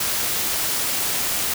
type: noise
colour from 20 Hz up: white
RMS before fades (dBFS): -23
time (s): 0-1.54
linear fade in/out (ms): 5
effects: none